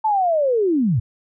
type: linear sweep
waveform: sine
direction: down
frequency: 892 to 98 Hz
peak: -15 dBFS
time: 0.04-1 s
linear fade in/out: 10 ms
effects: none